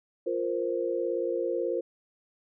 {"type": "chord", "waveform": "sine", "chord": "F suspended fourth", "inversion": "none", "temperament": "just", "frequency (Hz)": [349.2, 465.6, 523.8], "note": ["F4", "Bb4", "C5"], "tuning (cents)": [0, -2, 2], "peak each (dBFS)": -31, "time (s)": [0.26, 1.81], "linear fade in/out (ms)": 10, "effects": []}